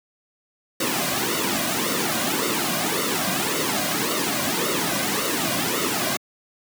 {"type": "noise with flanger", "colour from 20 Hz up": "pink", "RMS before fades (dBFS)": -23, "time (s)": [0.8, 6.17], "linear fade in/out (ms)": 5, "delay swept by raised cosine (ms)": [1.2, 2.3], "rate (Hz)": 1.8, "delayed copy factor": -0.7, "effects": ["high-pass 200 Hz 12 dB/octave"]}